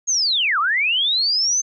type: linear two-way sweep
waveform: sine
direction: down then up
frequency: 6645 to 1123 to 6330 Hz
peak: -16 dBFS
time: 0.07-1.62 s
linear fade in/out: 20 ms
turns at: 0.59 s
effects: none